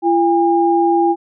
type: tone pair together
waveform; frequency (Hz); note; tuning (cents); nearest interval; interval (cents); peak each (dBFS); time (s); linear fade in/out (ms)
sine; 340.2 / 809.1; F4 / G#5; -45 / -45; octave + minor third; 1500; -13 / -14; 0.02-1.16; 50
effects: none